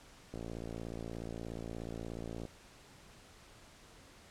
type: click train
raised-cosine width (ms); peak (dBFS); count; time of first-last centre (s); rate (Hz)
2; -29; 121; 0.34-2.453; 56.8
effects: pink hiss -58 dBFS RMS until 4.3 s + low-pass 9000 Hz 12 dB/octave